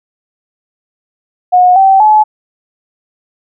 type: tone with pitch steps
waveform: sine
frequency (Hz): 725 / 773 / 856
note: F#5 / G5 / A5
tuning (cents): -35 / -24 / -48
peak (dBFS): -3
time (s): 1.52-2.24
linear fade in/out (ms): 20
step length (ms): 240
effects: none